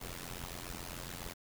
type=noise with amplitude modulation; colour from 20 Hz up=pink; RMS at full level=-40 dBFS; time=0-1.34 s; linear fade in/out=20 ms; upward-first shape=sine; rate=87.2 Hz; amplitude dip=95%; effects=none